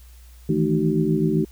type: tone cluster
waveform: sine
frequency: 157.3 / 165.2 / 218.5 / 307.1 / 379.8 Hz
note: D#3 / E3 / A3 / D#4 / F#4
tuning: +19 / +4 / -12 / -23 / +45 cents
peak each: -24 dBFS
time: 0.49-1.45 s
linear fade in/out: 5 ms
effects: added 60 Hz sine -43 dBFS peak until 1.51 s + white hiss -55 dBFS RMS until 1.51 s